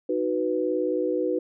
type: chord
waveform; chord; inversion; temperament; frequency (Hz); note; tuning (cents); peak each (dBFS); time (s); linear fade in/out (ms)
sine; B major; first; equal; 311.1 / 370 / 493.9; D#4 / F#4 / B4; 0 / 0 / 0; -28 / -27 / -26; 0.09-1.39; 5
effects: none